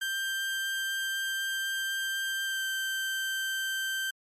30% pulse tone with pitch glide, 1576 to 1560.6 Hz, G6 to G6, +9 to -8 cents, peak -27 dBFS, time 0.01-4.11 s, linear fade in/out 10 ms, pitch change -17 cents, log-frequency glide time 2.42-2.64 s, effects MP3 64 kbps

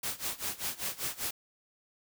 white noise with tremolo, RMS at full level -33 dBFS, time 0.03-1.31 s, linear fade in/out 5 ms, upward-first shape sine, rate 5.1 Hz, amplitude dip 90%, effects none

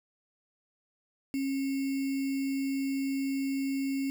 sine tone with sample-and-hold, 271.8 Hz, C#4, 34 cents flat, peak -28 dBFS, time 1.34-4.1 s, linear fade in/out 0 ms, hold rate 2450 Hz, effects none

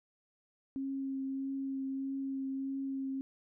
sine tone with vibrato, 269.8 Hz, C#4, 47 cents flat, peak -34 dBFS, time 0.76-3.21 s, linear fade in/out 0 ms, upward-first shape triangle, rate 1.6 Hz, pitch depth 14 cents each way, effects none

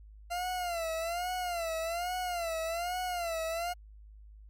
40% pulse tone with vibrato, 689 Hz, F5, 24 cents flat, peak -31 dBFS, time 0.3-3.74 s, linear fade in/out 20 ms, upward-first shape sine, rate 1.2 Hz, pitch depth 110 cents each way, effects added 52 Hz sine -49 dBFS peak until 4.49 s + MP3 64 kbps

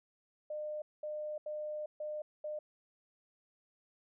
sine tone bursts at uneven times, 605 Hz, D#5, 49 cents flat, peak -37 dBFS, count 5, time 0.5-0.82 / 1.03-1.38 / 1.46-1.86 / 2-2.22 / 2.44-2.59 s, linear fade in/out 5 ms, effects none

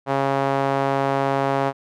sawtooth tone with band-pass filter, 137.1 Hz, C#3, 19 cents flat, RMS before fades -21 dBFS, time 0.06-1.73 s, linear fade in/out 50 ms, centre 770 Hz, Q 1.3, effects none

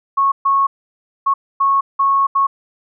sine tone bursts at uneven times, 1100 Hz, C#6, 14 cents flat, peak -11 dBFS, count 6, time 0.17-0.32 / 0.45-0.67 / 1.26-1.34 / 1.6-1.81 / 1.99-2.27 / 2.35-2.47 s, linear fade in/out 10 ms, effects none

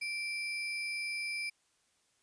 sine tone with sample-and-hold, 2344 Hz, D7, 4 cents flat, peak -34 dBFS, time 0.01-1.5 s, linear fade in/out 10 ms, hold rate 7350 Hz, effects white hiss -73 dBFS RMS until 2.22 s + resampled to 22050 Hz

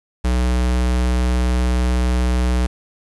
square tone, 61.74 Hz, B1, in tune, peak -16 dBFS, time 0.24-2.67 s, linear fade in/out 10 ms, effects resampled to 24000 Hz + 7-bit

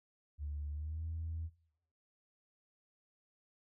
sine tone with pitch glide, 73.42 to 81.46 Hz, D2 to E2, 0 to -20 cents, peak -37 dBFS, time 0.38-1.5 s, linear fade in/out 50 ms, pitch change +180 cents, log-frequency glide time 0.71-1.05 s, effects noise-tail reverb RT60 0.7 s tail -19 dB re dry + tanh soft clip ceiling -33 dBFS

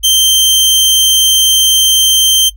sawtooth tone, 3136 Hz, G7, in tune, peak -3 dBFS, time 0.03-2.5 s, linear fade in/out 20 ms, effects noise-tail reverb RT60 0.1 s tail -19 dB re dry + added 50 Hz sine -31 dBFS peak until 2.56 s

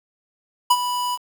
square tone with ADSR envelope, 985 Hz, B5, 5 cents flat, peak -11 dBFS, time 0.7-1.18 s, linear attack 9 ms, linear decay 48 ms, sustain -11 dB, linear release 43 ms, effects 7-bit

